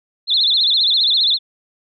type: tone with vibrato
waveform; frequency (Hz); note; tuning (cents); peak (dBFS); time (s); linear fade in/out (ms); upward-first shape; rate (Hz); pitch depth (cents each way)
sine; 3832; A#7; +47; -12; 0.27-1.39; 50; sine; 15; 190
effects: none